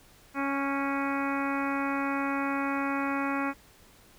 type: harmonic tone with a mistuned harmonic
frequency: 277.2 Hz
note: C#4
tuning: in tune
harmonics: 1 / 2 / 3 / 4 / 5 / 6 / 7 / 8 / 9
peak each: -30 / -38 / -36 / -35 / -36 / -41 / -41 / -41 / -41 dBFS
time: 0.34-3.54 s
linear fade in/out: 50 ms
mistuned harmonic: 6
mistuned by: -16 cents
effects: pink hiss -57 dBFS RMS until 4.18 s